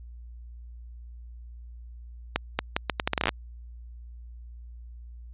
accelerating click train, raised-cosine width 0.3 ms, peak -7 dBFS, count 14, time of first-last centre 2.36-3.291 s, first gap 230 ms, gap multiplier 0.76, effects added 59 Hz sine -41 dBFS peak until 5.33 s + resampled to 8000 Hz

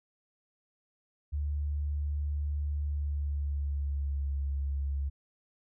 sine tone with pitch glide, 73.1 to 69.64 Hz, D2 to C#2, -7 to +9 cents, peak -29 dBFS, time 1.32-5.1 s, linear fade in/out 20 ms, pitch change -84 cents, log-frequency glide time 2.83-4.37 s, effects none

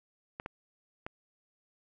clicks, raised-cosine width 0.5 ms, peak -23 dBFS, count 3, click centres 0.399 / 0.461 / 1.065 s, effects none

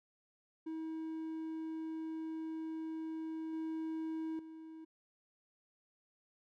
triangle tone with level steps, 320 Hz, D#4, 49 cents sharp, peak -37 / -35 / -46 dBFS, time 0.66-4.85 s, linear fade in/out 10 ms, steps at 3.53 / 4.39 s, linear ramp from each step 2 ms, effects none

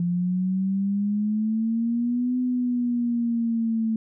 sine exponential two-way sweep, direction up then down, 172.6 to 252.1 to 221.4 Hz, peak -21 dBFS, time 0-3.96 s, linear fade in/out 2 ms, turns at 2.38 s, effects none

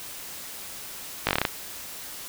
slowing click train, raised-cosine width 0.3 ms, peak -5 dBFS, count 8, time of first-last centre 1.27-1.452 s, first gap 18 ms, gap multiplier 1.12, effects white hiss -39 dBFS RMS until 2.28 s

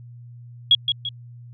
sine tone with echo, 3320 Hz, G#7, 1 cent flat, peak -10 dBFS, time 0.71-0.75 s, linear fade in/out 2 ms, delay 170 ms, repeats 2, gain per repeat -7 dB, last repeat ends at 1.09 s, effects added 120 Hz sine -39 dBFS peak until 1.53 s

